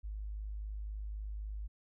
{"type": "tone", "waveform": "sine", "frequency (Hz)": 51.91, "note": "G#1", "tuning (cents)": 0, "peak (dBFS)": -38, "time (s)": [0.03, 1.68], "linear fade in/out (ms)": 20, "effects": []}